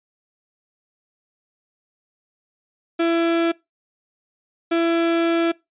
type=tone bursts at uneven times; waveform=35% pulse; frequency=334.7 Hz; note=E4; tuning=26 cents sharp; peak=-15 dBFS; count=2; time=2.99-3.52 / 4.71-5.52 s; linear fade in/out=10 ms; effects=noise-tail reverb RT60 0.2 s tail -22 dB re dry + resampled to 8000 Hz